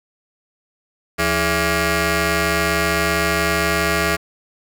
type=ring-modulated tone; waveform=10% pulse; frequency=247.5 Hz; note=B3; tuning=4 cents sharp; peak=-5 dBFS; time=1.18-4.17 s; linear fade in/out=20 ms; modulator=914 Hz; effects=none